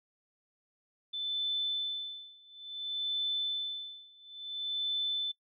sine tone with tremolo, 3520 Hz, A7, in tune, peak -29 dBFS, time 1.13-5.32 s, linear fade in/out 10 ms, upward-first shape sine, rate 0.58 Hz, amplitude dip 95%, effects noise-tail reverb RT60 0.1 s tail -22 dB re dry

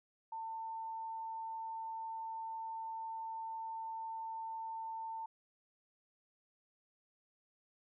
sine tone, 897 Hz, A5, 33 cents sharp, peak -40 dBFS, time 0.32-5.26 s, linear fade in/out 5 ms, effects none

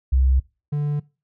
sine / triangle tone pair in turn, 65.41 / 146.84 Hz, C2 / D3, 0 / 0 cents, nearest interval octave + major second, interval 1400 cents, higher second, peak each -14 / -18 dBFS, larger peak first, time 0.12-0.4 / 0.72-1 s, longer neither, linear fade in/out 10 ms, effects noise-tail reverb RT60 0.3 s tail -22 dB re dry

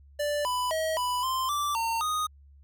square tone with pitch steps, 587 / 995 / 637 / 991 / 1043 / 1169 / 912 / 1242 Hz, D5 / B5 / D#5 / B5 / C6 / D6 / A#5 / D#6, -1 / +13 / +41 / +6 / -6 / -8 / -38 / -3 cents, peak -27 dBFS, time 0.19-2.27 s, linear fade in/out 10 ms, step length 260 ms, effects added 70 Hz sine -51 dBFS peak until 2.63 s

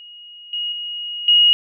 sine tone with level steps, 2882 Hz, F#7, 46 cents flat, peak -37 / -21 / -25 / -9 dBFS, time 0-1.53 s, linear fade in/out 0 ms, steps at 0.53 / 0.72 / 1.28 s, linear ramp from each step 2 ms, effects none

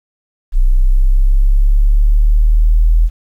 sine exponential sweep, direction up, 30.87 to 41.2 Hz, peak -6 dBFS, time 0.52-3.1 s, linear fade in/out 50 ms, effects 8-bit

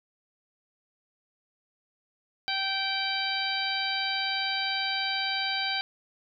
harmonic tone, 777 Hz, G5, 16 cents flat, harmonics 1 / 2 / 3 / 4 / 5 / 6, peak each -34 / -34 / -34 / -34 / -34 / -34 dBFS, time 2.48-5.81 s, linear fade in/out 0 ms, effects none

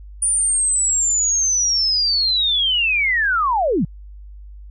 sine linear sweep, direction down, 9430 to 128.5 Hz, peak -15 dBFS, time 0.22-3.85 s, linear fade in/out 5 ms, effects added 50 Hz sine -35 dBFS peak until 4.7 s

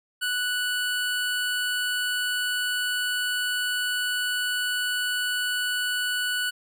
25% pulse tone, 1480 Hz, F#6, in tune, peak -21 dBFS, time 0.21-6.51 s, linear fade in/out 20 ms, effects none

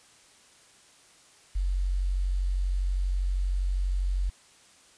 sine tone with quantisation, 46.25 Hz, F#1, in tune, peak -24 dBFS, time 1.55-4.3 s, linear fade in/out 10 ms, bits 9, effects white hiss -57 dBFS RMS until 4.97 s + resampled to 22050 Hz

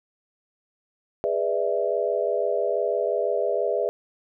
sine chord, E dominant seventh, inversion first, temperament just, 412 / 494.4 / 593.3 / 659.3 Hz, G#4 / B4 / D5 / E5, -14 / +2 / +18 / 0 cents, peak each -27 dBFS, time 1.24-3.89 s, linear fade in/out 0 ms, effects none

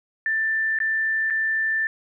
sine tone with dropouts, 1774 Hz, A6, 14 cents sharp, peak -20 dBFS, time 0.26-1.87 s, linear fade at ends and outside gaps 1 ms, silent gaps 0.788-0.802 / 1.301-1.306 s, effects none

